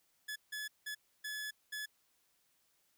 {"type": "tone bursts at uneven times", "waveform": "sawtooth", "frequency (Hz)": 1710, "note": "A6", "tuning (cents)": -50, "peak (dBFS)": -36, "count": 5, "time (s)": [[0.28, 0.36], [0.52, 0.68], [0.86, 0.95], [1.24, 1.51], [1.72, 1.86]], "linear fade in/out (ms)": 10, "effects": ["white hiss -75 dBFS RMS until 2.97 s"]}